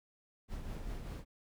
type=noise with tremolo; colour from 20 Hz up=brown; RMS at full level=-40 dBFS; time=0.48-1.25 s; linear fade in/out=50 ms; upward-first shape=triangle; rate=5.1 Hz; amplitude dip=45%; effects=none

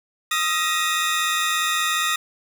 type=tone cluster; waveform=30% pulse; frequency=1247 / 1344 / 1893 / 3611 Hz; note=D#6 / E6 / A#6 / A7; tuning=+3 / +33 / +26 / +44 cents; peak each=-21 / -28 / -22 / -24 dBFS; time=0.31-2.16 s; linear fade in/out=5 ms; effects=none

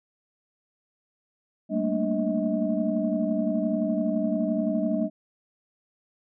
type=tone cluster; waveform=sine; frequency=195.3 / 221.1 / 232.8 / 293.9 / 634 Hz; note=G3 / A3 / A#3 / D4 / D#5; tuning=-6 / +9 / -2 / +1 / +32 cents; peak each=-29 dBFS; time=1.69-5.1 s; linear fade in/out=50 ms; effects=tanh soft clip ceiling -11 dBFS

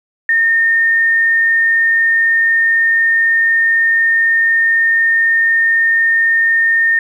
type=tone; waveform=sine; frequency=1826 Hz; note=A#6; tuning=36 cents flat; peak=-9 dBFS; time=0.29-6.99 s; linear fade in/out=2 ms; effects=8-bit

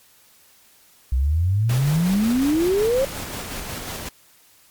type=exponential sweep; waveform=sine; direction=up; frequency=61 to 554.4 Hz; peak=-16 dBFS; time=1.12-3.05 s; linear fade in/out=5 ms
type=noise with tremolo; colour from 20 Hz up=pink; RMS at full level=-30 dBFS; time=1.69-4.09 s; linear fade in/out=5 ms; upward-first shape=square; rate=5.5 Hz; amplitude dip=25%
effects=white hiss -54 dBFS RMS until 4.7 s + MP3 96 kbps

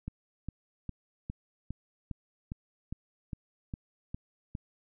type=click train; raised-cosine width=5 ms; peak=-24 dBFS; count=12; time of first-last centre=0.08-4.552 s; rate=2.46 Hz; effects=none

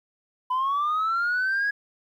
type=linear sweep; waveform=sine; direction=up; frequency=997 to 1673 Hz; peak=-20 dBFS; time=0.5-1.71 s; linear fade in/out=10 ms; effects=tanh soft clip ceiling -20 dBFS + 10-bit

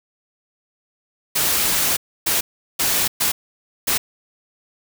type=noise bursts at uneven times; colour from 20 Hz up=white; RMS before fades=-19 dBFS; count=5; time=1.35-1.97 / 2.26-2.41 / 2.79-3.08 / 3.2-3.32 / 3.87-3.98 s; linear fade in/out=10 ms; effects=none

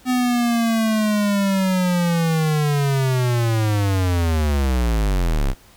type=linear sweep; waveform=square; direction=down; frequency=254.2 to 30.73 Hz; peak=-17 dBFS; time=0.05-5.55 s; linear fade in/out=50 ms; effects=pink hiss -50 dBFS RMS until 5.76 s

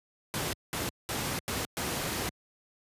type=noise bursts at uneven times; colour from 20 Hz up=pink; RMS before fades=-32 dBFS; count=5; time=0.34-0.53 / 0.73-0.89 / 1.09-1.39 / 1.48-1.65 / 1.77-2.29 s; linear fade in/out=0 ms; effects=high-pass 80 Hz 12 dB/octave + resampled to 32000 Hz

